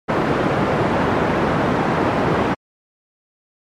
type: band-pass noise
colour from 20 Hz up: pink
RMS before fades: -18 dBFS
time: 0.08-2.55 s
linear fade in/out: 20 ms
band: 150 to 1300 Hz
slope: 12 dB/octave
effects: MP3 64 kbps